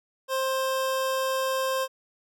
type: tone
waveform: 25% pulse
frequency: 527 Hz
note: C5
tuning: 12 cents sharp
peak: -21 dBFS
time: 0.28-1.88 s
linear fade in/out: 50 ms
effects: none